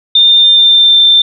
sine tone with pitch glide, 3612 to 3571 Hz, A7 to A7, +45 to +25 cents, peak -3 dBFS, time 0.15-1.22 s, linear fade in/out 5 ms, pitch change -20 cents, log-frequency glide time 0.3-1 s, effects none

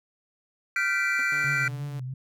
triangle chord, G dominant seventh, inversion third, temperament equal with one note detuned, 1396.9 / 1536.6 / 1975.5 / 2349 Hz, F6 / G6 / B6 / D7, 0 / -35 / 0 / 0 cents, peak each -27 dBFS, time 0.76-1.68 s, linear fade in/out 2 ms
sawtooth tone with exponential decay, 261.6 Hz, C4, in tune, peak -36 dBFS, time 1.19-1.29 s, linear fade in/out 1 ms, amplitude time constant 21 ms
sawtooth tone, 146.1 Hz, D3, 9 cents flat, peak -36 dBFS, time 1.32-2 s, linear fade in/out 2 ms
sine tone with vibrato, 134.2 Hz, C3, 44 cents sharp, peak -31 dBFS, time 1.44-2.14 s, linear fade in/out 5 ms, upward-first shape triangle, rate 2.9 Hz, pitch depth 110 cents each way
effects none

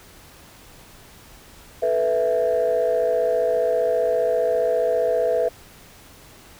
sine chord, A suspended second, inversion none, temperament just, 440 / 495 / 660 Hz, A4 / B4 / E5, 0 / +4 / +2 cents, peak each -24 / -20 / -20 dBFS, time 1.82-5.49 s, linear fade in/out 10 ms, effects tanh soft clip ceiling -12 dBFS + pink hiss -47 dBFS RMS until 6.59 s

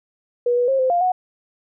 sine tone with pitch steps, 484.3 / 488.7 / 536 / 517 / 699 / 735 Hz, B4 / B4 / C5 / C5 / F5 / F#5, -34 / -18 / +42 / -21 / +1 / -12 cents, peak -15 dBFS, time 0.46-1.12 s, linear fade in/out 5 ms, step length 110 ms, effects none

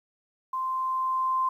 sine tone with level ramp, 1042 Hz, C6, 7 cents flat, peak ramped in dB -27 to -22 dBFS, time 0.53-1.49 s, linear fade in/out 5 ms, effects 10-bit

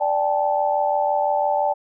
sine chord, D suspended fourth, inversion none, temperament equal with one note detuned, 587.3 / 784 / 869.9 Hz, D5 / G5 / A5, 0 / 0 / -20 cents, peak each -22 dBFS, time 0-1.74 s, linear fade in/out 20 ms, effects none

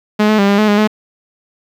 sawtooth tone with pitch steps, 211.3 / 215.1 / 199.1 / 201.2 / 213.7 / 205.9 / 213.8 Hz, G#3 / A3 / G3 / G3 / G#3 / G#3 / A3, +30 / -39 / +27 / +45 / +50 / -15 / -49 cents, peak -5 dBFS, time 0.19-0.876 s, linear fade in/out 10 ms, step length 98 ms, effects low-pass 4000 Hz 12 dB/octave + 7-bit

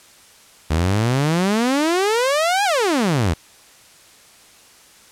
sawtooth exponential two-way sweep, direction up then down, 75 to 840 to 75 Hz, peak -12 dBFS, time 0.7-3.34 s, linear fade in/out 10 ms, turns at 2.64 s, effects white hiss -48 dBFS RMS until 5.11 s + low-pass 10000 Hz 12 dB/octave

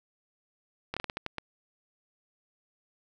slowing click train, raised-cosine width 0.3 ms, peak -17 dBFS, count 8, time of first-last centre 0.94-1.383 s, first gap 26 ms, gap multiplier 1.29, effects none

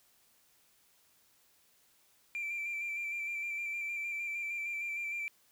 triangle tone with vibrato, 2356 Hz, D7, 5 cents sharp, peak -32 dBFS, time 2.35-5.28 s, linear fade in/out 0 ms, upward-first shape square, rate 6.5 Hz, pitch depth 22 cents each way, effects tanh soft clip ceiling -31 dBFS + white hiss -68 dBFS RMS until 5.51 s

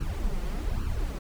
brown noise with flanger, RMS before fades -29 dBFS, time 0-1.19 s, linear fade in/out 10 ms, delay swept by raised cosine 0.69 to 5.69 ms, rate 1.2 Hz, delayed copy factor +0.85, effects none

